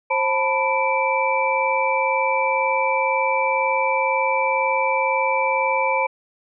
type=tone cluster; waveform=sine; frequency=530 / 888 / 990 / 2329 Hz; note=C5 / A5 / B5 / D7; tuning=+22 / +16 / +4 / -15 cents; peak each=-23 dBFS; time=0.1-6.07 s; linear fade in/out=10 ms; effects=none